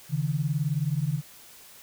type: beating tone pair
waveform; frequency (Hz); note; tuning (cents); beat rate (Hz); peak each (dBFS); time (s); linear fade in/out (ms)
sine; 138.5 / 157.5; C#3 / D#3; -1 / +21; 19; -27 / -27; 0.09-1.22; 50
effects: white hiss -50 dBFS RMS until 1.82 s